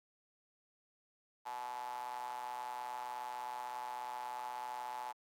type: tone with high-pass filter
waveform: sawtooth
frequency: 123.47 Hz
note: B2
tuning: in tune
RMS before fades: -43 dBFS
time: 1.45-5.13 s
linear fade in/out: 20 ms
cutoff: 870 Hz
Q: 9.8
effects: AAC 64 kbps